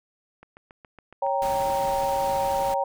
click train, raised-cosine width 0.5 ms, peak -31 dBFS, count 7, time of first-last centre 0.43-1.266 s, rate 7.18 Hz
sine chord, G diminished, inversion second, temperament equal, 554.4 / 784 / 932.3 Hz, Db5 / G5 / Bb5, 0 / 0 / 0 cents, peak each -26 / -26 / -27 dBFS, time 1.22-2.84 s, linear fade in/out 5 ms
pink noise, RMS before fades -37 dBFS, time 1.42-2.74 s, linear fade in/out 0 ms
effects none

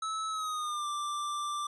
square tone with pitch glide, 1300 to 1178.4 Hz, E6 to D6, -24 to +6 cents, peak -33 dBFS, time 0.02-1.67 s, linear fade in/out 5 ms, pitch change -170 cents, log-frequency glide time 0.29-0.87 s, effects resampled to 24000 Hz

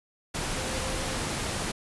sine tone in noise, 523.3 Hz, C5, in tune, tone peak -38 dBFS, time 0.57-1.18 s, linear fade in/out 10 ms, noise pink, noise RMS -31 dBFS, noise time 0.34-1.72 s, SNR -10 dB, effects resampled to 24000 Hz

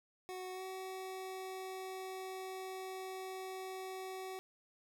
25% pulse tone with pitch glide, 370 to 377.1 Hz, F#4 to F#4, 0 to +33 cents, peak -39 dBFS, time 0.29-4.39 s, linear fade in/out 0 ms, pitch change +33 cents, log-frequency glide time 0.53-0.63 s, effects 13-bit

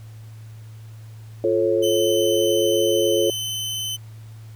sine chord, F augmented, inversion none, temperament just, 349.2 / 436.5 / 545.7 Hz, F4 / A4 / C#5, 0 / -14 / -27 cents, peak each -21 dBFS, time 1.44-3.3 s, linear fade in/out 2 ms
sawtooth tone, 3048 Hz, G7, 49 cents flat, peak -22 dBFS, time 1.82-3.97 s, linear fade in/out 20 ms
effects added 110 Hz sine -37 dBFS peak until 4.55 s + pink hiss -54 dBFS RMS until 4.55 s

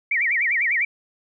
sine tone with vibrato, 2083 Hz, C7, 8 cents flat, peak -18 dBFS, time 0.11-0.85 s, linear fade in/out 5 ms, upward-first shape sine, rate 10 Hz, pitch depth 220 cents each way, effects none

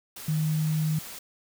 sine tone in noise, 155.56 Hz, D#3, in tune, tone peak -23 dBFS, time 0.28-0.99 s, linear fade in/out 5 ms, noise white, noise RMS -41 dBFS, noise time 0.16-1.19 s, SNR +15 dB, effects none

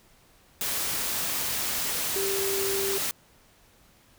sine tone in noise, 392 Hz, G4, in tune, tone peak -28 dBFS, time 2.16-2.98 s, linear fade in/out 0 ms, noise white, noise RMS -29 dBFS, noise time 0.61-3.11 s, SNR -2 dB, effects pink hiss -59 dBFS RMS until 4.18 s

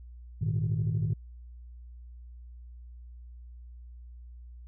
sine chord, Ab suspended second, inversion none, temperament equal, 103.83 / 116.54 / 155.56 Hz, Ab2 / Bb2 / Eb3, 0 / 0 / 0 cents, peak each -29 dBFS, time 0.41-1.14 s, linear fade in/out 10 ms, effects tanh soft clip ceiling -21 dBFS + added 60 Hz sine -44 dBFS peak until 4.67 s

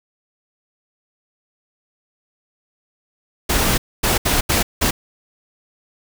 pink noise bursts at uneven times, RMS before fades -17 dBFS, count 5, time 3.49-3.78 / 4.03-4.18 / 4.25-4.41 / 4.49-4.63 / 4.81-4.91 s, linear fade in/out 10 ms, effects none

